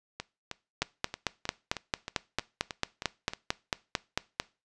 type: two click trains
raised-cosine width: 0.2 ms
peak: -9 / -18 dBFS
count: 17 / 11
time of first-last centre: 0.82-4.399 / 0.2-3.335 s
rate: 4.47 / 3.19 Hz
effects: noise-tail reverb RT60 0.3 s tail -21 dB re dry + resampled to 22050 Hz